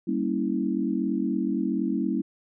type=chord; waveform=sine; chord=G diminished seventh; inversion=none; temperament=equal with one note detuned; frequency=196 / 233.1 / 277.2 / 325.8 Hz; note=G3 / Bb3 / Db4 / Fb4; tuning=0 / 0 / 0 / -20 cents; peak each=-29 dBFS; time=0.07-2.22 s; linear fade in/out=10 ms; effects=none